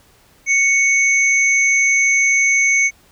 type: tone pair together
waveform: sine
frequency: 2217 / 6271 Hz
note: C#7 / G8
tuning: 0 / 0 cents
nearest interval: octave + tritone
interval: 1800 cents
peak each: -12 / -20 dBFS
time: 0.46-2.91 s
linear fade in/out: 50 ms
effects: pink hiss -52 dBFS RMS until 3.11 s